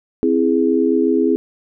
sine chord, C augmented, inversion none, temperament equal, 261.6 / 329.6 / 415.3 Hz, C4 / E4 / G#4, 0 / 0 / 0 cents, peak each -17 dBFS, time 0.23-1.36 s, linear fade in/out 0 ms, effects none

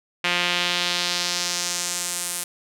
sawtooth tone with band-pass filter sweep, 176.3 Hz, F3, 17 cents sharp, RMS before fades -25 dBFS, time 0.24-2.44 s, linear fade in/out 5 ms, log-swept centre 2600 to 10000 Hz, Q 1.7, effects none

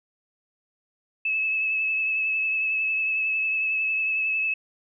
sine tone with vibrato, 2600 Hz, E7, 24 cents flat, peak -22 dBFS, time 1.25-4.54 s, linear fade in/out 5 ms, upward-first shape triangle, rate 11 Hz, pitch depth 27 cents each way, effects none

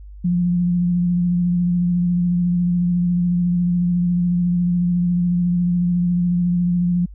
sine tone with vibrato, 176.1 Hz, F3, 15 cents sharp, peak -15 dBFS, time 0.24-7.06 s, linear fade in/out 10 ms, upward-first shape sine, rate 14 Hz, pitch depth 23 cents each way, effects added 50 Hz sine -35 dBFS peak until 7.14 s

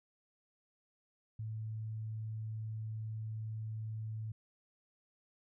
sine tone, 109.7 Hz, A2, 5 cents flat, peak -38 dBFS, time 1.39-4.32 s, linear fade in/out 5 ms, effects none

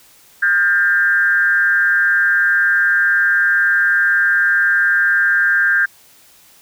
sine tone with frequency modulation, 1600 Hz, G6, 35 cents sharp, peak -11 dBFS, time 0.42-5.86 s, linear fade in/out 10 ms, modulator 178 Hz, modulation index 0.72, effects white hiss -48 dBFS RMS until 6.61 s

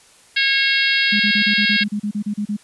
harmonic tone, 545 Hz, C#5, 29 cents flat, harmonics 3 / 4 / 5 / 6 / 7 / 8 / 9, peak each -20 / -20 / -22 / -23 / -24 / -25 / -28 dBFS, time 0.36-1.84 s, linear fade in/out 10 ms
sine tone bursts, 207.7 Hz, G#3, in tune, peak -19 dBFS, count 13, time 1.12-2.568 s, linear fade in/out 10 ms, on 80 ms, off 34 ms
effects white hiss -50 dBFS RMS until 2.63 s + resampled to 24000 Hz

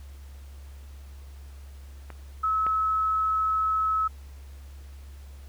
clicks, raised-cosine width 0.5 ms, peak -26 / -20 dBFS, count 2, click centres 2.103 / 2.666 s
sine tone, 1293 Hz, E6, 34 cents flat, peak -22 dBFS, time 2.43-4.08 s, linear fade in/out 10 ms
effects added 69 Hz sine -41 dBFS peak until 5.48 s + pink hiss -57 dBFS RMS until 5.48 s

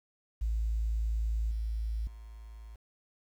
sine tone with level steps, 55 Hz, A1, in tune, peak -27 / -30 / -44 dBFS, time 0.41-2.76 s, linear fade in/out 10 ms, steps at 1.51 / 2.07 s, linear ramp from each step 2 ms, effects tanh soft clip ceiling -23 dBFS + 10-bit

